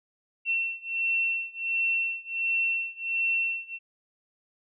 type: beating tone pair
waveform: sine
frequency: 2705 / 2706.4 Hz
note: E7 / E7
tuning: +44 / +45 cents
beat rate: 1.4 Hz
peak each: -28 / -29 dBFS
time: 0.45-3.79 s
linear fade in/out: 50 ms
effects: none